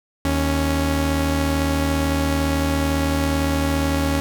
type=tone pair together; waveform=sawtooth; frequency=77.79 / 277.2 Hz; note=D#2 / C#4; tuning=0 / 0 cents; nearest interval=octave + minor seventh; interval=2200 cents; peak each=-17 dBFS; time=0.25-4.2 s; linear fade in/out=0 ms; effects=none